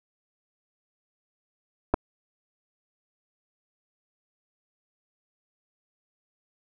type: clicks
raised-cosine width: 1 ms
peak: -8 dBFS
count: 2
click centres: 1.939 / 1.942 s
effects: none